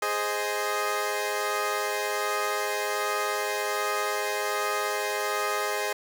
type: chord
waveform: 15% pulse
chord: Ab major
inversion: none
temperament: equal with one note detuned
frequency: 415.3 / 521.7 / 622.3 Hz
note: Ab4 / C5 / Eb5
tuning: 0 / -5 / 0 cents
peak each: -23 / -26 / -25 dBFS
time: 0.02-5.93 s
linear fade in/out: 5 ms
effects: none